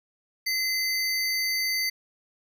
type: tone pair together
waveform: square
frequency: 2051 / 4604 Hz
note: C7 / D8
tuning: -35 / -35 cents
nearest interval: octave + major second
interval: 1400 cents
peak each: -28 dBFS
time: 0.46-1.9 s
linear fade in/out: 10 ms
effects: none